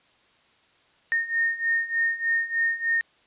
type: beating tone pair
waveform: sine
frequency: 1835 / 1838.3 Hz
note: A#6 / A#6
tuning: -28 / -25 cents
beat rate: 3.3 Hz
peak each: -27 / -24 dBFS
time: 1.12-3.01 s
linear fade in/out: 0 ms
effects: white hiss -61 dBFS RMS until 3.26 s + resampled to 8000 Hz